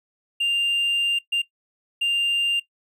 triangle tone bursts at uneven times, 2794 Hz, F7, in tune, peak -16 dBFS, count 3, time 0.4-1.19 / 1.32-1.42 / 2.01-2.6 s, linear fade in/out 10 ms, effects noise-tail reverb RT60 0.1 s tail -19 dB re dry + tanh soft clip ceiling -15 dBFS

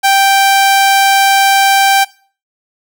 sawtooth tone, 784 Hz, G5, in tune, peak -3 dBFS, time 0.03-2.05 s, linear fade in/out 20 ms, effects noise-tail reverb RT60 0.4 s tail -20 dB re dry

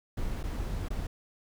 brown noise with dropouts, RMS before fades -33 dBFS, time 0.17-1.07 s, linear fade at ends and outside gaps 5 ms, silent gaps 0.431-0.437 / 0.885-0.904 s, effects none

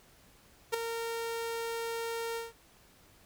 sawtooth tone with ADSR envelope, 460.4 Hz, A#4, 22 cents flat, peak -21 dBFS, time 0.72-2.53 s, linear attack 21 ms, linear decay 7 ms, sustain -9 dB, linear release 170 ms, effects pink hiss -61 dBFS RMS until 3.25 s

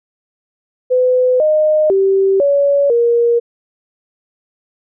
sine tone with pitch steps, 505 / 615 / 387.8 / 565 / 471.4 Hz, B4 / D#5 / G4 / C#5 / A#4, +39 / -20 / -19 / +33 / +19 cents, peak -9 dBFS, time 0.9-3.4 s, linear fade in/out 20 ms, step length 500 ms, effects none

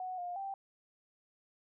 sine tone with pitch steps, 740 / 709 / 783 Hz, F#5 / F5 / G5, 0 / +26 / -2 cents, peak -37 dBFS, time 0-0.54 s, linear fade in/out 2 ms, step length 180 ms, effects none

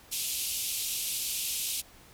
white band-pass noise, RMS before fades -33 dBFS, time 0.11-1.82 s, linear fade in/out 20 ms, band 2500 to 14000 Hz, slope 48 dB/octave, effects pink hiss -55 dBFS RMS until 2.13 s

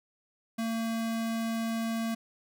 square tone, 226.8 Hz, A#3, 47 cents flat, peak -30 dBFS, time 0.58-2.15 s, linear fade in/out 10 ms, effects none

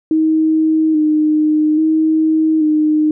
sine tone with vibrato, 311.1 Hz, D#4, in tune, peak -10 dBFS, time 0.11-3.11 s, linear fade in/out 2 ms, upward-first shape square, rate 0.6 Hz, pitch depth 26 cents each way, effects none

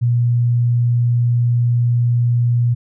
sine tone, 120 Hz, B2, 49 cents flat, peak -12 dBFS, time 0.01-2.75 s, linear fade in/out 20 ms, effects none

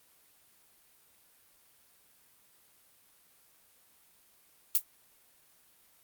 violet noise with exponential decay, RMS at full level -19 dBFS, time 4.75-4.83 s, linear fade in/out 1 ms, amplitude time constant 16 ms, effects white hiss -64 dBFS RMS until 6.03 s + Opus 32 kbps

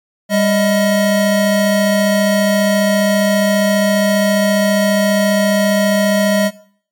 square tone pair together, 199 / 631.8 Hz, G3 / D#5, +26 / +26 cents, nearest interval octave + minor sixth, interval 2000 cents, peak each -15 dBFS, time 0.29-6.51 s, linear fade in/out 50 ms, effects noise-tail reverb RT60 0.5 s tail -17 dB re dry + MP3 96 kbps

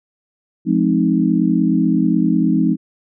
sine chord, F minor seventh, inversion none, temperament equal with one note detuned, 174.61 / 210.8 / 261.6 / 311.1 Hz, F3 / Ab3 / C4 / Eb4, 0 / +26 / 0 / 0 cents, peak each -18 dBFS, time 0.65-2.77 s, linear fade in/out 50 ms, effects none

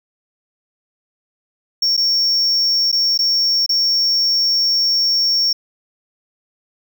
triangle tone with dropouts, 5490 Hz, F8, 31 cents flat, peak -12 dBFS, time 1.82-5.53 s, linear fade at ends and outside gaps 5 ms, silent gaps 1.968-1.975 / 2.917-2.926 / 3.177-3.189 / 3.663-3.692 s, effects none

